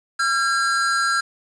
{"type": "tone pair together", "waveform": "square", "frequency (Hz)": [1363.1, 1621], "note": ["F6", "G#6"], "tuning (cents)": [-42, -42], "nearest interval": "minor third", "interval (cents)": 300, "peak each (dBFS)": [-21, -22], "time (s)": [0.19, 1.21], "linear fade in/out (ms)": 10, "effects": ["resampled to 22050 Hz", "7-bit"]}